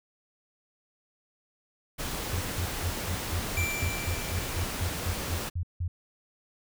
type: noise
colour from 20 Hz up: pink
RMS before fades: -34 dBFS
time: 1.98-5.5 s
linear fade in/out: 20 ms
type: tone bursts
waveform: sine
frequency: 87.31 Hz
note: F2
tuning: in tune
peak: -27 dBFS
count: 15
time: 2.33-5.88 s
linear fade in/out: 5 ms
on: 78 ms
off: 170 ms
type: tone with exponential decay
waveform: square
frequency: 2349 Hz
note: D7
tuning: in tune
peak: -29 dBFS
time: 3.57-5.37 s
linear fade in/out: 1 ms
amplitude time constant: 390 ms
effects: none